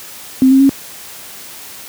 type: tone with pitch steps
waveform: sine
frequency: 261.6 / 267.6 / 273.7 Hz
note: C4 / C4 / C#4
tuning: 0 / +39 / -22 cents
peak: -5 dBFS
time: 0.42-0.693 s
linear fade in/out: 0 ms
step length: 91 ms
effects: white hiss -33 dBFS RMS until 1.88 s + high-pass 80 Hz 12 dB/octave